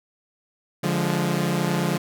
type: chord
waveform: sawtooth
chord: D diminished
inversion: none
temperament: equal with one note detuned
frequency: 145.23 / 174.61 / 207.7 Hz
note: D3 / F3 / Ab3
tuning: -19 / 0 / 0 cents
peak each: -22 / -20 / -24 dBFS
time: 0.83-1.98 s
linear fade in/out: 10 ms
effects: none